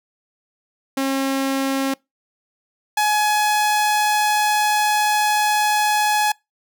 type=tone pair in turn; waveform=sawtooth; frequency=270 / 843 Hz; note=C#4 / G#5; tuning=-45 / +26 cents; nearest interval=octave + minor sixth; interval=1971 cents; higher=second; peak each=-15 / -12 dBFS; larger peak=second; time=0.97-1.94 / 2.97-6.32 s; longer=second; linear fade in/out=5 ms; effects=noise-tail reverb RT60 0.2 s tail -25 dB re dry